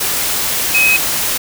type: tone in noise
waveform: sine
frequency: 2538 Hz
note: D#7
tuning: 34 cents sharp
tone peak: -9 dBFS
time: 0.74-0.97 s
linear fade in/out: 10 ms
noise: white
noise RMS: -17 dBFS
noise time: 0-1.38 s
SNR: +5 dB
effects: none